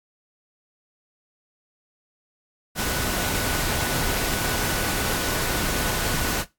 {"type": "tone in noise", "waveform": "sine", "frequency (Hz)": 1480, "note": "F#6", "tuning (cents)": 0, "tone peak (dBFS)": -34, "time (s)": [2.75, 6.45], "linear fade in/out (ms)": 50, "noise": "pink", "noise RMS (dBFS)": -25, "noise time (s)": [2.75, 6.45], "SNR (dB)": -12, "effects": ["noise-tail reverb RT60 0.2 s tail -17 dB re dry", "AAC 64 kbps"]}